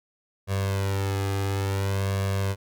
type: tone with flanger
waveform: sawtooth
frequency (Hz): 98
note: G2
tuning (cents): 0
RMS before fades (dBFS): -26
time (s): 0.47-2.56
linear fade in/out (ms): 50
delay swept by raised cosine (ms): 1.8 to 2.44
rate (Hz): 0.57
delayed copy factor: +0.95
effects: none